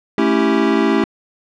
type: chord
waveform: square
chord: A dominant seventh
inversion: none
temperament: equal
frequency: 220 / 277.2 / 329.6 / 392 Hz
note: A3 / C#4 / E4 / G4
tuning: 0 / 0 / 0 / 0 cents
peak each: -19 dBFS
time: 0.18-1.04 s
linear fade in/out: 2 ms
effects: low-pass 3000 Hz 12 dB/octave